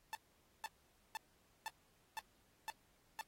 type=tone bursts; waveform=sawtooth; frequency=882 Hz; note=A5; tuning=4 cents sharp; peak=-37 dBFS; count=7; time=0.13-3.21 s; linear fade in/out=0 ms; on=20 ms; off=490 ms; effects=pink hiss -74 dBFS RMS until 3.27 s + AAC 48 kbps